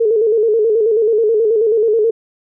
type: tone with vibrato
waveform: sine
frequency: 440.5 Hz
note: A4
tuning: 2 cents sharp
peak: -10 dBFS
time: 0-2.11 s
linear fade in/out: 10 ms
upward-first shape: square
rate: 9.3 Hz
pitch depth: 71 cents each way
effects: none